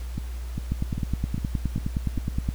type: two click trains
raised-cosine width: 5 ms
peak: -13 / -15 dBFS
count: 18 / 6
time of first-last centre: 0.72-2.489 / 0.18-2.18 s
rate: 9.61 / 2.5 Hz
effects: added 60 Hz sine -30 dBFS peak until 2.54 s + pink hiss -48 dBFS RMS until 2.54 s